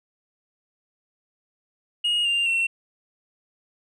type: tone with pitch steps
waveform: sine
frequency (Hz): 2872 / 2792 / 2714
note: F7 / F7 / E7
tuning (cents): +48 / -1 / +50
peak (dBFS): -17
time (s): 2.04-2.67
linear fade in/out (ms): 10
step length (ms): 210
effects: tanh soft clip ceiling -19 dBFS